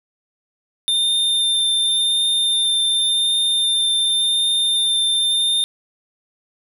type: tone with vibrato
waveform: square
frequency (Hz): 3604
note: A7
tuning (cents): +41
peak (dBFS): -16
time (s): 0.88-5.64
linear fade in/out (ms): 0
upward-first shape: triangle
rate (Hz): 0.9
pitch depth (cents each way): 12
effects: none